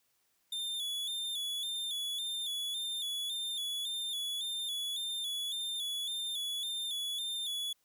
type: tone with vibrato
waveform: 45% pulse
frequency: 3500 Hz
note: A7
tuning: 10 cents flat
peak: -34 dBFS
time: 0.52-7.73 s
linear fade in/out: 5 ms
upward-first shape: square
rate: 1.8 Hz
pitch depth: 52 cents each way
effects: white hiss -75 dBFS RMS until 7.84 s